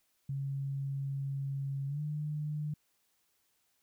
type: tone with pitch glide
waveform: sine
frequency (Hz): 137.8 to 150.27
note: C#3 to D3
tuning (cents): -10 to +40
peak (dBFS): -33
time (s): 0.29-2.74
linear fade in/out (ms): 5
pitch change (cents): +150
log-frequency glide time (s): 1.87-2.01
effects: white hiss -75 dBFS RMS until 3.82 s